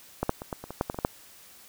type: clicks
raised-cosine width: 1 ms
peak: -12 / -9 / -22 / -17 / -24 / -22 / -10 / -15 / -23 / -17 / -8 dBFS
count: 11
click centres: 0.23 / 0.294 / 0.419 / 0.528 / 0.64 / 0.706 / 0.811 / 0.899 / 0.945 / 0.988 / 1.049 s
effects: white hiss -52 dBFS RMS until 1.68 s